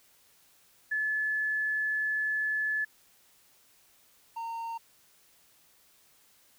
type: tone pair in turn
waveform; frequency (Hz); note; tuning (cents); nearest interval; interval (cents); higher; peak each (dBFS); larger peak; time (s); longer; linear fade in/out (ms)
sine / triangle; 1724 / 917.5; A6 / A#5; -36 / -28; major seventh; 1092; first; -27 / -32; first; 0.91-2.85 / 4.36-4.78; first; 10
effects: white hiss -63 dBFS RMS until 6.58 s